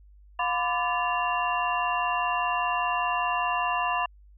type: tone cluster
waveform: sine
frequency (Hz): 710 / 1005 / 1170 / 1735 / 2770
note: F5 / B5 / D6 / A6 / F7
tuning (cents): +28 / +30 / -7 / -25 / -15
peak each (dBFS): -30 / -27 / -32 / -35 / -32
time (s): 0.39-4.06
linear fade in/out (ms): 5
effects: added 50 Hz sine -50 dBFS peak until 4.37 s